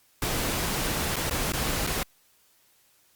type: noise with dropouts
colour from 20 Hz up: pink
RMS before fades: -28 dBFS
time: 0.22-2.03 s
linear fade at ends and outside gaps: 2 ms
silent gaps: 1.159-1.165 / 1.297-1.309 / 1.522-1.535 / 1.867-1.872 s
effects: white hiss -63 dBFS RMS until 3.15 s + Opus 48 kbps